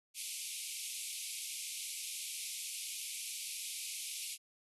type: band-pass noise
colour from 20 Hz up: white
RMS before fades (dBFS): -43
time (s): 0.14-4.38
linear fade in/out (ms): 50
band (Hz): 2200 to 12000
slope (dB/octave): 96
effects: none